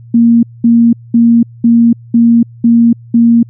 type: tone bursts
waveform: sine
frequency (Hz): 233.1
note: A#3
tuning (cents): 0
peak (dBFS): -3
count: 7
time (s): 0.14-3.43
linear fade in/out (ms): 5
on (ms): 290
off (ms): 210
effects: added 117 Hz sine -31 dBFS peak until 3.49 s